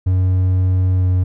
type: tone with pitch glide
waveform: triangle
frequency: 92.5 to 91.54 Hz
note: F#2 to F#2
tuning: 0 to -18 cents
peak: -10 dBFS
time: 0.06-1.24 s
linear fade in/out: 10 ms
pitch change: -18 cents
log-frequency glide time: 0.96-1.06 s
effects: none